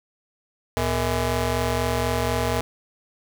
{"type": "ring-modulated tone", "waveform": "15% pulse", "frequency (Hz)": 179.3, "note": "F3", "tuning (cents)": 46, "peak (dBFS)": -12, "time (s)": [0.77, 2.61], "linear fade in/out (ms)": 0, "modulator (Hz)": 291, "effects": []}